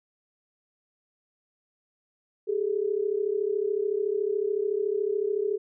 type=tone pair together; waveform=sine; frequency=395.5 / 429.3 Hz; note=G4 / A4; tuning=+15 / -43 cents; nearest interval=minor second; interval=142 cents; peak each=-27 dBFS; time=2.47-5.58 s; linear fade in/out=20 ms; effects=none